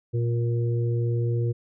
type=harmonic tone; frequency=118 Hz; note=A#2; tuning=22 cents sharp; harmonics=1 / 3 / 4; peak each=-22 / -32 / -34 dBFS; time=0.13-1.53 s; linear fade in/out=20 ms; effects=none